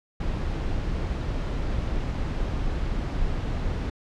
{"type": "noise", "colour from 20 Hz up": "brown", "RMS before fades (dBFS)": -27, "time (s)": [0.2, 3.9], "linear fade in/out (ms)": 5, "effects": ["low-pass 5000 Hz 12 dB/octave"]}